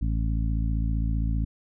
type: harmonic tone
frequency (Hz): 55.3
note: A1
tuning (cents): +9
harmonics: 1 / 2 / 3 / 4 / 5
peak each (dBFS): -24 / -30 / -34 / -36 / -38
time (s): 0.01-1.45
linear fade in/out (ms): 10
effects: none